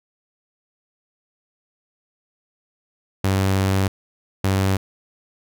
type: tone bursts at uneven times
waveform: sawtooth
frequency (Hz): 96.3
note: G2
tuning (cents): -30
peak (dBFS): -13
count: 2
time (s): 3.24-3.88 / 4.44-4.77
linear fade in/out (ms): 5
effects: none